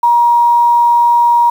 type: tone with quantisation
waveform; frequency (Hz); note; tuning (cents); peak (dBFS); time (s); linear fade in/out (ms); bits
sine; 949; A#5; +31; -6; 0.03-1.5; 5; 6
effects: none